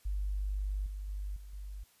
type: tone with level steps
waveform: sine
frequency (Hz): 49.65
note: G1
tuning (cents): +23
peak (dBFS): -31 / -37 / -35 / -45 / -40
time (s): 0.05-1.84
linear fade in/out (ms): 10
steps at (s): 0.86 / 1.08 / 1.36 / 1.53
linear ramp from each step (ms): 5
effects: white hiss -66 dBFS RMS until 2 s + resampled to 32000 Hz